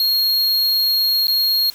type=tone with dropouts; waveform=square; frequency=4268 Hz; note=C8; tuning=34 cents sharp; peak=-15 dBFS; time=0-1.7 s; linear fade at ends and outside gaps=1 ms; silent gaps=1.27-1.281 s; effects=white hiss -41 dBFS RMS until 1.74 s